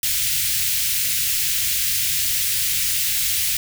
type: band-stop noise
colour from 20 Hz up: white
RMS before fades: -21 dBFS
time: 0.03-3.57 s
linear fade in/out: 2 ms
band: 140 to 2000 Hz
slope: 24 dB/octave
effects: none